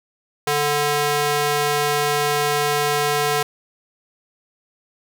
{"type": "tone with high-pass filter", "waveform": "square", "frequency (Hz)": 146.83, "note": "D3", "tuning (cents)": 0, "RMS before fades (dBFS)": -20, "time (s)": [0.47, 3.43], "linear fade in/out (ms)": 5, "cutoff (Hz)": 480, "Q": 0.75, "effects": []}